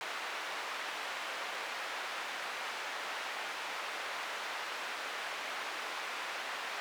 white band-pass noise, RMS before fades -40 dBFS, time 0.01-6.8 s, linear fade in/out 0 ms, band 620 to 2200 Hz, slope 12 dB/octave, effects none

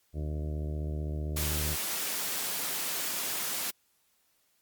harmonic tone, 75.6 Hz, D#2, 49 cents flat, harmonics 1 / 2 / 3 / 4 / 5 / 6 / 7 / 8 / 9, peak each -32 / -38 / -47 / -45 / -46 / -51 / -53 / -50 / -56 dBFS, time 0.13-1.77 s, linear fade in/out 50 ms
white high-pass noise, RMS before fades -33 dBFS, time 1.36-3.71 s, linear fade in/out 10 ms, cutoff 160 Hz, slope 12 dB/octave
effects white hiss -71 dBFS RMS until 4.61 s + Opus 48 kbps

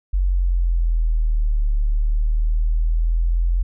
sine exponential two-way sweep, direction down then up, 46.74 to 36.46 to 43.42 Hz, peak -15 dBFS, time 0.13-3.63 s, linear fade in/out 10 ms, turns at 1.71 s, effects none

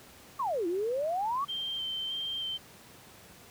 sine exponential two-way sweep, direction down then up, 1174.7 to 329.6 to 1174.7 Hz, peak -28 dBFS, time 0.39-1.45 s, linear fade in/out 10 ms, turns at 0.67 s
sine tone with vibrato, 3136 Hz, G7, in tune, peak -32 dBFS, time 1.48-2.58 s, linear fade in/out 20 ms, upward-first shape square, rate 1.6 Hz, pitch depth 14 cents each way
effects pink hiss -53 dBFS RMS until 3.5 s + high-pass 80 Hz 12 dB/octave

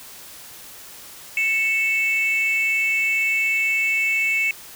sine tone pair together, 2216 / 2637 Hz, C#7 / E7, -1 / 0 cents, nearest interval minor third, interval 301 cents, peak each -19 dBFS, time 1.37-4.51 s, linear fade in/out 2 ms, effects tanh soft clip ceiling -14 dBFS + white hiss -41 dBFS RMS until 4.75 s

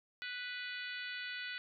harmonic tone, 493.9 Hz, B4, in tune, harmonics 3 / 4 / 5 / 6 / 7 / 8 / 9, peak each -44 / -46 / -48 / -50 / -51 / -52 / -53 dBFS, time 0.22-1.58 s, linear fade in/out 0 ms, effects none

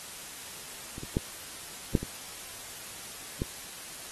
clicks, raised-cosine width 3 ms, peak -28 / -27 / -12 / -9 / -23 / -17 dBFS, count 6, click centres 0.981 / 1.034 / 1.169 / 1.952 / 2.03 / 3.419 s, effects white hiss -43 dBFS RMS until 4.11 s + AAC 32 kbps

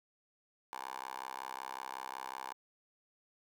10% pulse tone with high-pass filter, 65.41 Hz, C2, in tune, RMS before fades -44 dBFS, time 0.73-2.53 s, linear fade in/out 0 ms, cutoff 870 Hz, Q 3.5, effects none

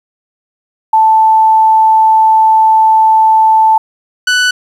sine / sawtooth tone pair in turn, 880 / 1488.6 Hz, A5 / F#6, 0 / +10 cents, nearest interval major sixth, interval 910 cents, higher second, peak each -4 dBFS, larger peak neither, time 0.93-3.78 / 4.27-4.51 s, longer first, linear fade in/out 5 ms, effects low-pass 7000 Hz 12 dB/octave + 7-bit

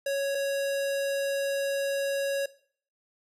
square tone pair in turn, 554.4 / 554.4 Hz, C#5 / C#5, 0 / 0 cents, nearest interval unison, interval 0 cents, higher neither, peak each -27 / -27 dBFS, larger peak neither, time 0.06-0.35 / 0.35-2.46 s, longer second, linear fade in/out 5 ms, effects noise-tail reverb RT60 0.5 s tail -18 dB re dry + resampled to 32000 Hz

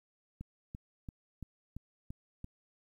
click train, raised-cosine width 5 ms, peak -30 dBFS, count 7, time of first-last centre 0.41-2.444 s, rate 2.95 Hz, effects 11-bit

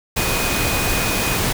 sine tone in noise, 2489 Hz, D#7, in tune, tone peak -26 dBFS, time 0.17-1.38 s, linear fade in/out 10 ms, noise pink, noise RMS -20 dBFS, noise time 0.16-1.53 s, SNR -9 dB, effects none

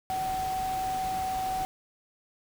sine tone in noise, 755 Hz, F#5, 35 cents sharp, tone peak -28 dBFS, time 0.1-1.65 s, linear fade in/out 0 ms, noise pink, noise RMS -40 dBFS, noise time 0.1-1.65 s, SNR +9 dB, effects none

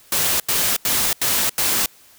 white noise bursts, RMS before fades -19 dBFS, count 5, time 0.12-1.86 s, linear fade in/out 2 ms, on 280 ms, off 85 ms, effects white hiss -50 dBFS RMS until 2.18 s

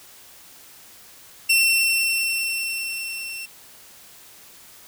sawtooth tone with level ramp, 2705 Hz, E7, 44 cents sharp, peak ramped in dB -11 to -28 dBFS, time 1.49-3.46 s, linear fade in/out 10 ms, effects white hiss -47 dBFS RMS until 4.87 s

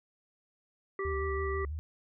harmonic tone, 390 Hz, G4, 9 cents flat, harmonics 1 / 3 / 5, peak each -33 / -38 / -40 dBFS, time 0.99-1.65 s, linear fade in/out 2 ms
sine tone with vibrato, 74.2 Hz, D2, 18 cents sharp, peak -34 dBFS, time 1.05-1.79 s, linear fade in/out 0 ms, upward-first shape square, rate 6.1 Hz, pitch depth 84 cents each way
effects none

